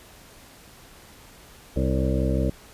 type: harmonic tone with a mistuned harmonic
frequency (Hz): 65.41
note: C2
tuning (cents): 0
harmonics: 1 / 2 / 3 / 4 / 5 / 7 / 8 / 9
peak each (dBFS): -24 / -27 / -29 / -30 / -31 / -32 / -33 / -34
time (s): 1.76-2.5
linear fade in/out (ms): 5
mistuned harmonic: 8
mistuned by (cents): +43
effects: pink hiss -49 dBFS RMS until 2.73 s + resampled to 32000 Hz